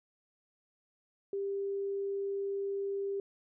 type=tone; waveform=sine; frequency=396.3 Hz; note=G4; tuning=19 cents sharp; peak=-32 dBFS; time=1.33-3.2 s; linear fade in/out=2 ms; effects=none